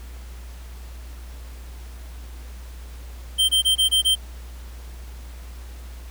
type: tone bursts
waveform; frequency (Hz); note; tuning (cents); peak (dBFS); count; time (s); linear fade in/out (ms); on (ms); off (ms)
square; 3136; G7; 0; -16; 6; 3.38-4.155; 20; 110; 23
effects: added 60 Hz sine -35 dBFS peak until 6.1 s + pink hiss -48 dBFS RMS until 6.1 s